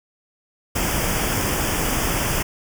pink band-stop noise, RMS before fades -22 dBFS, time 0.75-2.43 s, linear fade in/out 10 ms, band 3400 to 4800 Hz, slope 96 dB/octave, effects none

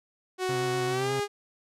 sawtooth tone with pitch glide, 370.9 to 409.2 Hz, F#4 to G#4, +4 to -26 cents, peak -23 dBFS, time 0.38-1.28 s, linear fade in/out 50 ms, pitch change +170 cents, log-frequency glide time 0.9-1.11 s
35% pulse tone with vibrato, 130.81 Hz, C3, in tune, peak -31 dBFS, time 0.49-1.2 s, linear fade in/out 2 ms, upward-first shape square, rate 8 Hz, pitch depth 31 cents each way
effects low-pass 10000 Hz 12 dB/octave

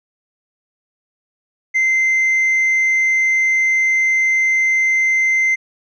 sine tone with tanh clipping, 2077 Hz, C7, 13 cents flat, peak -13 dBFS, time 1.74-5.56 s, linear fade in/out 20 ms, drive 1 dB, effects none

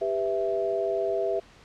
sine chord, E minor, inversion first, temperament just, 395.6 / 494.4 / 659.3 Hz, G4 / B4 / E5, +16 / +2 / 0 cents, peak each -28 / -32 / -27 dBFS, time 0.01-1.4 s, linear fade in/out 10 ms, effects pink hiss -53 dBFS RMS until 1.64 s + low-pass 5000 Hz 12 dB/octave

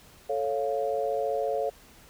sine chord, A augmented, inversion none, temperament equal, 440 / 554.4 / 698.5 Hz, A4 / C#5 / E#5, 0 / 0 / 0 cents, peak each -30 / -29 / -31 dBFS, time 0.29-1.7 s, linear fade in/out 10 ms, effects pink hiss -54 dBFS RMS until 2.09 s

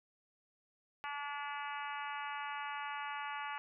harmonic tone, 288.1 Hz, D4, 33 cents flat, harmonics 3 / 4 / 5 / 6 / 7 / 8 / 9 / 10, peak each -43 / -45 / -47 / -49 / -50 / -51 / -52 / -53 dBFS, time 1.04-3.58 s, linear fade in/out 0 ms, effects none

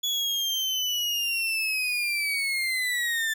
35% pulse linear sweep, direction down, 3403 to 1760 Hz, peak -23 dBFS, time 0.03-3.34 s, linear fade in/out 10 ms, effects none

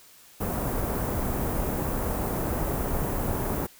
pink band-stop noise, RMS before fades -28 dBFS, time 0.4-3.67 s, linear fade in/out 10 ms, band 980 to 16000 Hz, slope 12 dB/octave, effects white hiss -53 dBFS RMS until 3.79 s

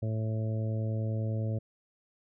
harmonic tone, 110 Hz, A2, in tune, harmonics 1 / 2 / 3 / 4 / 5 / 6, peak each -29 / -39 / -44 / -45 / -42 / -48 dBFS, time 0.02-1.59 s, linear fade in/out 10 ms, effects none

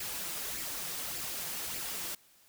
white noise with flanger, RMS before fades -38 dBFS, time 0-2.15 s, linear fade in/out 5 ms, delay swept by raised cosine 0.4 to 5.9 ms, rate 1.7 Hz, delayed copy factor +0.5, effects white hiss -63 dBFS RMS until 2.48 s

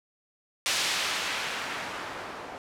blue noise with low-pass filter sweep, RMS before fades -32 dBFS, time 0.66-2.58 s, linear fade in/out 0 ms, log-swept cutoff 4400 to 750 Hz, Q 0.79, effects none

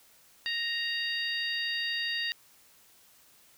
harmonic tone, 932.3 Hz, A#5, in tune, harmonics 2 / 3 / 4 / 5, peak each -33 / -35 / -36 / -37 dBFS, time 0.46-2.32 s, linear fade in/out 0 ms, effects white hiss -60 dBFS RMS until 3.57 s

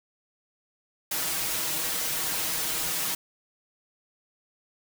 white noise with comb filter, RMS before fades -29 dBFS, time 1.11-3.15 s, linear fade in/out 5 ms, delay 6.3 ms, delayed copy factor +1, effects none

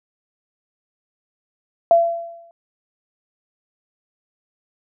sine tone with exponential decay, 677 Hz, E5, 46 cents sharp, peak -7 dBFS, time 1.91-2.51 s, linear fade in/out 1 ms, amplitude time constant 130 ms, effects none

